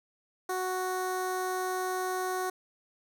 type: tone with notch filter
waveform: 15% pulse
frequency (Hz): 370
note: F#4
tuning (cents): 0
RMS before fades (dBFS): -32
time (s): 0.49-2.5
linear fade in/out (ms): 5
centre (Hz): 3100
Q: 1.1
effects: none